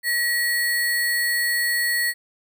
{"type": "tone with sample-and-hold", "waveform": "sine", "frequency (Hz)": 1915, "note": "A#6", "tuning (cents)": 46, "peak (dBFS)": -19, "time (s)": [0.03, 2.14], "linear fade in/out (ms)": 50, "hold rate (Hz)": 6300, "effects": []}